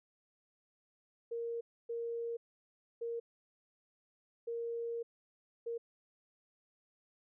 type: tone bursts at uneven times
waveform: sine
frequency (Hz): 466.2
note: A#4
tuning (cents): 0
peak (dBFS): -36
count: 5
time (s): 1.31-1.61 / 1.89-2.37 / 3.01-3.2 / 4.47-5.03 / 5.66-5.78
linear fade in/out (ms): 10
effects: none